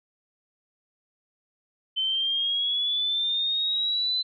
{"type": "exponential sweep", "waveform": "sine", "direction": "up", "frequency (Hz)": [3067, 4045], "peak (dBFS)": -23, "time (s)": [1.96, 4.23], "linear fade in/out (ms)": 20, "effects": []}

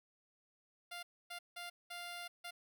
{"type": "tone bursts at uneven times", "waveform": "10% pulse", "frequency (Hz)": 699, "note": "F5", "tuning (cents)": 1, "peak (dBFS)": -36, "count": 5, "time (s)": [[0.91, 1.03], [1.3, 1.39], [1.56, 1.7], [1.9, 2.28], [2.44, 2.51]], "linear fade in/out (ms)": 10, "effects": []}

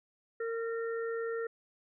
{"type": "harmonic tone", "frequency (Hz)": 458.3, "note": "A#4", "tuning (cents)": -29, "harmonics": [1, 3, 4], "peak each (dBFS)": [-33, -43, -45], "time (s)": [0.4, 1.47], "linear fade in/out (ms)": 5, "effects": []}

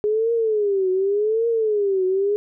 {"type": "tone with vibrato", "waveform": "sine", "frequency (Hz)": 415.3, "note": "G#4", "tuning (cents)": 0, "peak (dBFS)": -17, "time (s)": [0.04, 2.36], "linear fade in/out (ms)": 0, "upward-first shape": "triangle", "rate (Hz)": 0.87, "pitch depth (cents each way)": 210, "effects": []}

